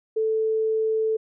sine tone, 440 Hz, A4, in tune, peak -20 dBFS, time 0.16-1.17 s, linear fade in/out 10 ms, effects none

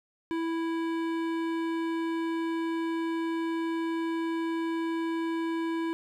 sine tone with hard clipping, 329.6 Hz, E4, in tune, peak -30 dBFS, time 0.31-5.93 s, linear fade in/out 0 ms, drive 15 dB, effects none

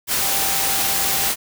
sine tone in noise, 784 Hz, G5, in tune, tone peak -30 dBFS, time 0.19-1.32 s, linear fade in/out 50 ms, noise white, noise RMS -20 dBFS, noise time 0.07-1.36 s, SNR -13 dB, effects none

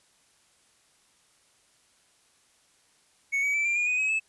triangle tone with pitch steps, 2217 / 2269 / 2322 / 2376 / 2432 / 2488 / 2547 / 2606 Hz, C#7 / C#7 / D7 / D7 / D#7 / D#7 / D#7 / E7, 0 / +40 / -20 / +20 / -40 / -1 / +40 / -20 cents, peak -22 dBFS, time 3.32-4.2 s, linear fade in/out 20 ms, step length 110 ms, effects white hiss -64 dBFS RMS until 4.28 s + resampled to 24000 Hz

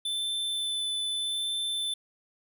square tone with vibrato, 3523 Hz, A7, 1 cent sharp, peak -29 dBFS, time 0.05-1.94 s, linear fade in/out 5 ms, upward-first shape sine, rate 0.81 Hz, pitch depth 10 cents each way, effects none

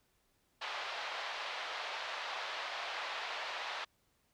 pink band-pass noise, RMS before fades -41 dBFS, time 0.61-3.85 s, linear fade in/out 10 ms, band 650 to 4200 Hz, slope 24 dB/octave, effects pink hiss -75 dBFS RMS until 4.33 s

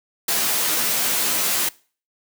white noise with comb filter, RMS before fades -21 dBFS, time 0.28-1.69 s, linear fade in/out 5 ms, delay 13 ms, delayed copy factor +0.65, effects noise-tail reverb RT60 0.4 s tail -22 dB re dry + high-pass 150 Hz 12 dB/octave

